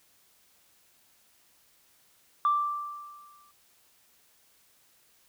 sine tone with exponential decay, 1174.7 Hz, D6, in tune, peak -19 dBFS, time 2.45-3.51 s, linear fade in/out 1 ms, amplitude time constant 230 ms, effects tanh soft clip ceiling -16 dBFS + white hiss -64 dBFS RMS until 5.28 s

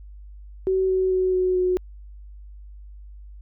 sine tone with pitch steps, 378.1 / 374.8 / 371.6 / 368.4 / 365.2 Hz, F#4 / F#4 / F#4 / F#4 / F#4, +38 / +22 / +7 / -7 / -23 cents, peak -18 dBFS, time 0.67-1.77 s, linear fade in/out 0 ms, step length 220 ms, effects added 50 Hz sine -39 dBFS peak until 3.41 s

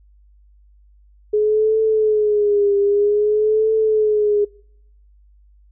sine tone with vibrato, 420.4 Hz, G#4, 21 cents sharp, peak -13 dBFS, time 1.33-4.45 s, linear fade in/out 10 ms, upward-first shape triangle, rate 0.52 Hz, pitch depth 83 cents each way, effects noise-tail reverb RT60 0.7 s tail -25 dB re dry + added 50 Hz sine -48 dBFS peak until 5.71 s

